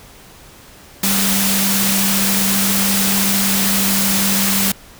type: tone in noise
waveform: sine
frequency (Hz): 196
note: G3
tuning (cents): 0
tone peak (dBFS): -19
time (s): 1.03-4.72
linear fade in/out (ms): 5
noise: white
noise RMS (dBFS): -17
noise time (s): 1.03-4.72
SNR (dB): -5
effects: pink hiss -42 dBFS RMS until 4.99 s